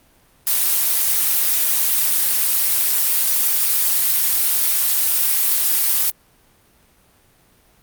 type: noise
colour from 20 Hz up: blue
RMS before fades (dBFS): -17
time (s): 0.47-6.1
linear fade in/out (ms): 0
effects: pink hiss -55 dBFS RMS until 7.82 s + Opus 32 kbps